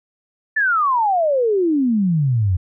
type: exponential sweep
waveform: sine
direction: down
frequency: 1787 to 86.2 Hz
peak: -14 dBFS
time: 0.56-2.57 s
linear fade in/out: 10 ms
effects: none